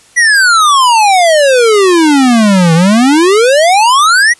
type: exponential two-way sweep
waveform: square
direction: down then up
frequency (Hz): 1975.5 to 159.5 to 1975.5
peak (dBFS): -5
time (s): 0.16-4.34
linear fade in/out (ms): 20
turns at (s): 2.74
effects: white hiss -43 dBFS RMS until 4.39 s + resampled to 24000 Hz